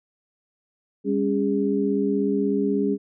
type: tone cluster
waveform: sine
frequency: 200.8 / 277.2 / 408.2 Hz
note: G3 / C#4 / G#4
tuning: +42 / 0 / -30 cents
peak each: -24 dBFS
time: 1.04-2.98 s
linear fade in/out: 50 ms
effects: none